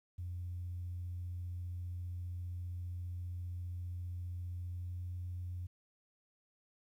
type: tone with pitch glide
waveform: sine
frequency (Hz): 88.5 to 89.22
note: F2 to F2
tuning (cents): +23 to +38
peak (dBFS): -38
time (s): 0.18-5.67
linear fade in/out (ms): 10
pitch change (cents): +15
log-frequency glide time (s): 4.61-5.07
effects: tanh soft clip ceiling -34 dBFS + 12-bit

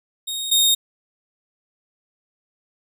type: tone pair in turn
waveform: sawtooth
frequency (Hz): 3729 / 3705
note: A#7 / A#7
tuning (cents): 0 / -11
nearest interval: unison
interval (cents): 11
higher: first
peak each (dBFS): -22 / -11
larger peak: second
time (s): 0.27-0.51 / 0.51-0.75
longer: neither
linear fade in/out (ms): 10
effects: none

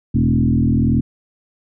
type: tone with frequency modulation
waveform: sine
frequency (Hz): 174.61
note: F3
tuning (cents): 0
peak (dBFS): -12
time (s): 0.14-1.01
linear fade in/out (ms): 10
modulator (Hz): 40.9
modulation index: 2.6
effects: none

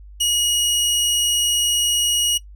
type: tone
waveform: 20% pulse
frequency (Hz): 2895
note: F#7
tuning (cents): -38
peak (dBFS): -11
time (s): 0.2-2.38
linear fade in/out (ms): 10
effects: noise-tail reverb RT60 0.1 s tail -18 dB re dry + added 50 Hz sine -38 dBFS peak until 2.55 s

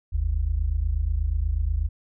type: tone pair together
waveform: sine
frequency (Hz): 48.04 / 76.3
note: G1 / D#2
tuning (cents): -34 / -33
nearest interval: minor sixth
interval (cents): 801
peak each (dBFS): -24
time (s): 0.12-1.89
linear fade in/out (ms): 20
effects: none

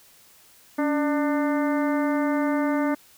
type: harmonic tone with a mistuned harmonic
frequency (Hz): 298.3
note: D4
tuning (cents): +27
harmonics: 1 / 2 / 3 / 4 / 5 / 6 / 7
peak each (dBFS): -22 / -28 / -32 / -34 / -36 / -38 / -39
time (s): 0.78-2.95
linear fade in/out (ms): 10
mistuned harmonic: 1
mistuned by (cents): -80
effects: white hiss -54 dBFS RMS until 3.17 s

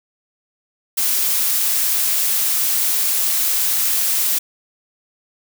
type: noise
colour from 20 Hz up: blue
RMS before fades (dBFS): -18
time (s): 0.97-4.39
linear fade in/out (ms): 10
effects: none

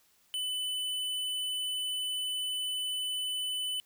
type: tone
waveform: square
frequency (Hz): 3004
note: F#7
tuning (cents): +26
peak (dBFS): -32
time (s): 0.34-3.8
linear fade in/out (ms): 0
effects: white hiss -67 dBFS RMS until 3.85 s

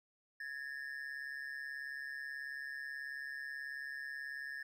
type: ring-modulated tone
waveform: triangle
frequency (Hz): 1740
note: A6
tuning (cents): -20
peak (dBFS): -37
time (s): 0.4-4.63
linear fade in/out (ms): 5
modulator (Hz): 69.2
effects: none

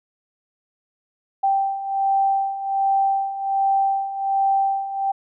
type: beating tone pair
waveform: sine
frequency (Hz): 782 / 783.3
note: G5 / G5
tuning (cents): -4 / -2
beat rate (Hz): 1.3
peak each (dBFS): -24 / -19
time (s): 1.43-5.12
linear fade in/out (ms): 10
effects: none

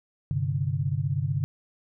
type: chord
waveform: sine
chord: G suspended fourth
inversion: none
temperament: equal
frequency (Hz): 98 / 130.81 / 146.83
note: G2 / C3 / D3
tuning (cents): 0 / 0 / 0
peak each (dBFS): -30 / -28 / -28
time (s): 0.31-1.44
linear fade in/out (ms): 0
effects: none

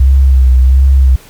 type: tone with vibrato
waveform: sine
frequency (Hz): 65.41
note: C2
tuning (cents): 0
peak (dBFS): -3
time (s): 0-1.16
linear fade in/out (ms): 5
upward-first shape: sine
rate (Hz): 1.4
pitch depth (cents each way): 53
effects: pink hiss -39 dBFS RMS until 1.29 s

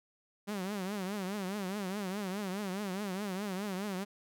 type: tone with vibrato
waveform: sawtooth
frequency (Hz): 196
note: G3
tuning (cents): 0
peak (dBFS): -31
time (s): 0.47-4.05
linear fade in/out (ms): 20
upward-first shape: triangle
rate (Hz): 4.8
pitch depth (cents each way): 160
effects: none

